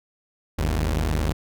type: tone pair together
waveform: sawtooth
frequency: 49.77 / 77.78 Hz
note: G1 / D#2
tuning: +27 / 0 cents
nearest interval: minor sixth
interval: 773 cents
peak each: -20 dBFS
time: 0.58-1.33 s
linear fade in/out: 10 ms
effects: none